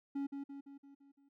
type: tone with echo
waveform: triangle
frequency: 278.8 Hz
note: C#4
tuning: 10 cents sharp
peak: -33 dBFS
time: 0.15-0.27 s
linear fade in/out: 10 ms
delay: 170 ms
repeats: 6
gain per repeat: -5 dB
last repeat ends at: 1.29 s
effects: none